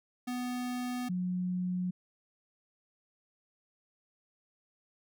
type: tone pair in turn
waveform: square / sine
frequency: 247.9 / 181.13 Hz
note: B3 / F#3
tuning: +7 / -37 cents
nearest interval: perfect fourth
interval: 544 cents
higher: first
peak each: -34 / -30 dBFS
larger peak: second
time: 0.27-1.09 / 1.09-1.91 s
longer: neither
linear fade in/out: 10 ms
effects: none